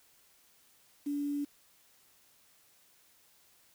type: tone with quantisation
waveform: sine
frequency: 287.5 Hz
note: D4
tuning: 37 cents flat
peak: -31 dBFS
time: 1.06-1.45 s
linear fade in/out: 10 ms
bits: 9
effects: white hiss -65 dBFS RMS until 3.74 s